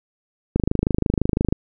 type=click train; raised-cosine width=3 ms; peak=-5 dBFS; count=26; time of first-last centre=0.56-1.525 s; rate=25.9 Hz; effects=none